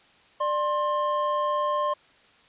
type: tone pair together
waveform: triangle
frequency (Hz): 594 / 1058.4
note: D5 / C6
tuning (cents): +20 / +20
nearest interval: minor seventh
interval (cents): 1000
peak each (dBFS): -25 / -23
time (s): 0.4-1.94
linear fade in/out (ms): 10
effects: white hiss -57 dBFS RMS until 2.48 s + resampled to 8000 Hz